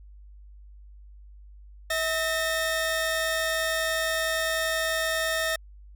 sawtooth tone pair together, 644.5 / 1823 Hz, E5 / A#6, -39 / -39 cents, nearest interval octave + tritone, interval 1800 cents, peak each -24 dBFS, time 1.9-5.56 s, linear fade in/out 5 ms, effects added 50 Hz sine -45 dBFS peak until 5.95 s

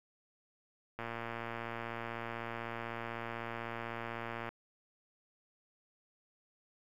click train, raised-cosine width 0.5 ms, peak -25 dBFS, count 407, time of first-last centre 0.99-4.49 s, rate 116 Hz, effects 10-bit

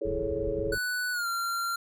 sine chord, A major seventh, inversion second, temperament equal, 329.6 / 415.3 / 440 / 554.4 Hz, E4 / G#4 / A4 / C#5, 0 / 0 / 0 / 0 cents, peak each -36 / -33 / -33 / -33 dBFS, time 0.01-0.75 s, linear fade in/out 10 ms
white low-pass noise, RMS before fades -37 dBFS, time 0.05-0.78 s, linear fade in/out 5 ms, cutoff 100 Hz, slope 12 dB/octave
square tone with pitch glide, 1485 to 1377.6 Hz, F#6 to F6, +6 to -24 cents, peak -29 dBFS, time 0.72-1.76 s, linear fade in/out 5 ms, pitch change -130 cents, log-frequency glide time 1.12-1.27 s
effects none

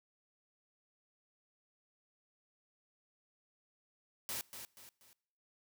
white noise with echo, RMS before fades -40 dBFS, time 4.29-4.41 s, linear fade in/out 0 ms, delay 240 ms, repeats 3, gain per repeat -8 dB, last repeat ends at 5.13 s, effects noise-tail reverb RT60 0.8 s tail -24 dB re dry

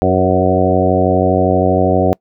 harmonic tone with a mistuned harmonic, 92.5 Hz, F#2, in tune, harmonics 1 / 2 / 3 / 4 / 5 / 6 / 7 / 8, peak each -18 / -18 / -18 / -18 / -18 / -18 / -18 / -18 dBFS, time 0.02-2.13 s, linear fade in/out 0 ms, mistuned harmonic 5, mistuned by +25 cents, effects noise-tail reverb RT60 0.1 s tail -25 dB re dry

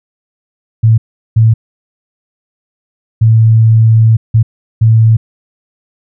sine tone bursts at uneven times, 112 Hz, A2, 31 cents sharp, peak -3 dBFS, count 5, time 0.83-0.98 / 1.36-1.54 / 3.21-4.17 / 4.34-4.43 / 4.81-5.17 s, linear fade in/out 10 ms, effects none

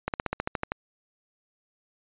slowing click train, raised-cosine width 0.5 ms, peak -12 dBFS, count 10, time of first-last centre 0.08-0.72 s, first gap 58 ms, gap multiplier 1.05, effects resampled to 8000 Hz

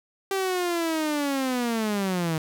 sawtooth linear sweep, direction down, 392 to 155.56 Hz, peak -20 dBFS, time 0.31-2.38 s, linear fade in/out 2 ms, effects none

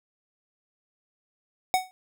square tone with exponential decay, 745 Hz, F#5, 12 cents sharp, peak -17 dBFS, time 1.74-1.91 s, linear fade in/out 0 ms, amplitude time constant 36 ms, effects none

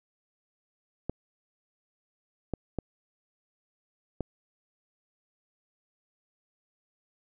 clicks, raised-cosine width 2 ms, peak -17 dBFS, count 4, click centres 1.096 / 2.537 / 2.787 / 4.207 s, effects none

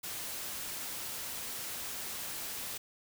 white noise, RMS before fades -40 dBFS, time 0.03-2.78 s, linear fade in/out 10 ms, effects none

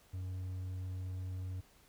triangle tone, 92.5 Hz, F#2, in tune, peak -36 dBFS, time 0.13-1.61 s, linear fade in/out 10 ms, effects pink hiss -65 dBFS RMS until 1.88 s

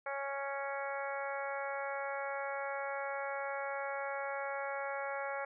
harmonic tone, 277.2 Hz, C#4, in tune, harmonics 2 / 3 / 4 / 5 / 6 / 7 / 8, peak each -40 / -42 / -46 / -44 / -46 / -49 / -47 dBFS, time 0.06-5.45 s, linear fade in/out 5 ms, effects none

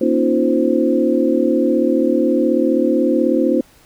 sine tone cluster, 238.8 / 277.5 / 313.4 / 353.6 / 520 Hz, A#3 / C#4 / D#4 / F4 / C5, +42 / +2 / +13 / +22 / -11 cents, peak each -19 dBFS, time 0.01-3.61 s, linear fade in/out 5 ms, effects pink hiss -50 dBFS RMS until 3.85 s

